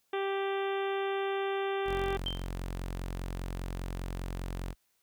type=harmonic tone; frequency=392 Hz; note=G4; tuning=in tune; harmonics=1 / 2 / 3 / 4 / 5 / 6 / 7 / 8 / 9; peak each=-31 / -37 / -41 / -43 / -45 / -47 / -48 / -49 / -50 dBFS; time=0.13-2.17 s; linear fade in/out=5 ms
type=tone; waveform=sawtooth; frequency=45 Hz; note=F#1; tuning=47 cents flat; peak=-31 dBFS; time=1.85-4.75 s; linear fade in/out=50 ms
type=tone with exponential decay; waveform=sine; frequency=3136 Hz; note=G7; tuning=in tune; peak=-29 dBFS; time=2.26-2.48 s; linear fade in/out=5 ms; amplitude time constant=47 ms
effects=white hiss -74 dBFS RMS until 5.02 s

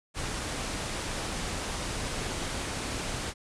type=low-pass noise; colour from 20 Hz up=pink; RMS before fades=-34 dBFS; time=0.14-3.34 s; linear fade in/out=50 ms; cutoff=10000 Hz; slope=48 dB/octave; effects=none

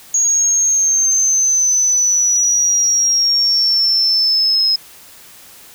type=exponential sweep; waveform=sine; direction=down; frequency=6645 to 5120 Hz; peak=-11 dBFS; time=0.14-4.76 s; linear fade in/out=5 ms; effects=white hiss -41 dBFS RMS until 5.74 s

